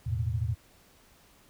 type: chord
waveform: sine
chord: E suspended fourth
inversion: none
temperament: equal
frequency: 82.41 / 110 / 123.47 Hz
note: E2 / A2 / B2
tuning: 0 / 0 / 0 cents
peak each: -32 / -30 / -33 dBFS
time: 0.06-0.55 s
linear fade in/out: 10 ms
effects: pink hiss -60 dBFS RMS until 1.49 s